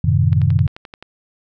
sine chord, F# diminished seventh, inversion none, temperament equal, 92.5 / 110 / 130.81 / 155.56 Hz, F#2 / A2 / C3 / Eb3, 0 / 0 / 0 / 0 cents, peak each -16 / -18 / -17 / -18 dBFS, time 0.04-0.67 s, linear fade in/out 5 ms
click train, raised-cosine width 0.3 ms, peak -19 dBFS, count 9, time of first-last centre 0.33-1.026 s, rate 11.5 Hz
effects none

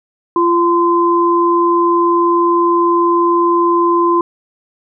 sine tone pair together, 343.7 / 1030 Hz, F4 / C6, -28 / -28 cents, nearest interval octave + perfect fifth, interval 1900 cents, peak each -12 dBFS, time 0.36-4.21 s, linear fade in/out 2 ms, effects none

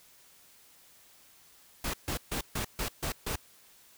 pink noise bursts, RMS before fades -33 dBFS, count 7, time 1.84-3.359 s, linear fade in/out 5 ms, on 97 ms, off 140 ms, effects white hiss -59 dBFS RMS until 3.97 s

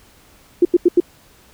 sine tone bursts, 350 Hz, F4, 4 cents sharp, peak -7 dBFS, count 4, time 0.62-1.002 s, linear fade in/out 5 ms, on 31 ms, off 86 ms, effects pink hiss -50 dBFS RMS until 1.53 s

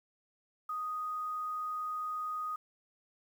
sine tone with quantisation, 1244.5 Hz, D#6, in tune, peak -34 dBFS, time 0.69-2.56 s, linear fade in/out 5 ms, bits 10, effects none

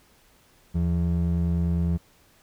triangle ring-modulated tone, 124.7 Hz, B2, 17 cents sharp, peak -16 dBFS, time 0.74-1.98 s, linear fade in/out 20 ms, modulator 44.9 Hz, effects pink hiss -59 dBFS RMS until 2.42 s

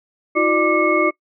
sine tone cluster, 321.5 / 361.3 / 598 / 1179 / 2180 Hz, E4 / F#4 / D5 / D6 / C#7, -43 / -41 / +31 / +6 / -29 cents, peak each -20 dBFS, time 0.35-1.11 s, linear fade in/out 20 ms, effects noise-tail reverb RT60 0.1 s tail -23 dB re dry

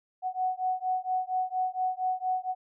sine beating tone pair, 740 / 744.3 Hz, F#5 / F#5, 0 / +10 cents, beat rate 4.3 Hz, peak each -30 dBFS, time 0.22-2.55 s, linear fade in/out 50 ms, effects none

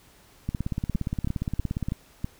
two click trains, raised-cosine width 5 ms, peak -15 / -15 dBFS, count 25 / 5, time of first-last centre 0.49-1.885 / 0.95-2.244 s, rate 17.2 / 3.09 Hz, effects pink hiss -56 dBFS RMS until 2.39 s

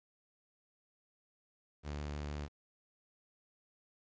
sawtooth tone with vibrato, 73.42 Hz, D2, in tune, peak -35 dBFS, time 1.83-2.49 s, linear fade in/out 50 ms, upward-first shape triangle, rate 6.2 Hz, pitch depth 13 cents each way, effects resampled to 16000 Hz + 11-bit

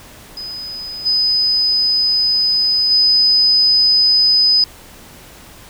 sine tone with level steps, 5010 Hz, D#8, 11 cents sharp, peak -25 / -12 / -9 dBFS, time 0.37-4.64 s, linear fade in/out 2 ms, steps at 1.05 / 2.9 s, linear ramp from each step 20 ms, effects pink hiss -40 dBFS RMS until 5.69 s

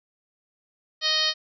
harmonic tone, 622.3 Hz, D#5, in tune, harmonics 1 / 2 / 3 / 4 / 5 / 6 / 7 / 8 / 9, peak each -36 / -35 / -30 / -36 / -27 / -28 / -25 / -30 / -34 dBFS, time 1.01-1.34 s, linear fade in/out 50 ms, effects none

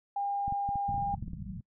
sine tone, 804 Hz, G5, 44 cents sharp, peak -29 dBFS, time 0.16-1.15 s, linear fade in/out 5 ms
clicks, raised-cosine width 5 ms, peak -27 dBFS, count 11, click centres 0.48 / 0.524 / 0.69 / 0.757 / 0.892 / 0.943 / 0.98 / 1.14 / 1.226 / 1.28 / 1.334 s
white low-pass noise, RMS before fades -41 dBFS, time 0.88-1.61 s, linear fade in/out 5 ms, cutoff 210 Hz, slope 96 dB/octave
effects noise-tail reverb RT60 0.1 s tail -25 dB re dry

